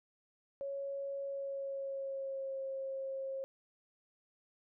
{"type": "tone with pitch glide", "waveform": "sine", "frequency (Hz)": [554.4, 537.4], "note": ["C#5", "C5"], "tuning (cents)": [0, 46], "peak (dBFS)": -37, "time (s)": [0.61, 3.44], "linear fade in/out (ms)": 0, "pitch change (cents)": -54, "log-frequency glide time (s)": [1.24, 2.61], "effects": []}